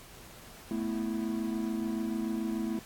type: chord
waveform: triangle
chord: A suspended second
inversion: none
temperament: equal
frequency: 220 / 246.9 / 329.6 Hz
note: A3 / B3 / E4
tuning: 0 / 0 / 0 cents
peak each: -31 / -35 / -33 dBFS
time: 0.71-2.79 s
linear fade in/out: 2 ms
effects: pink hiss -51 dBFS RMS until 2.85 s + AAC 64 kbps